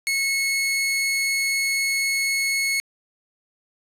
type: tone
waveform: sawtooth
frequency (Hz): 2188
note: C#7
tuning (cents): -23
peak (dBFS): -17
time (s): 0.07-2.8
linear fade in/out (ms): 0
effects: resampled to 32000 Hz + 8-bit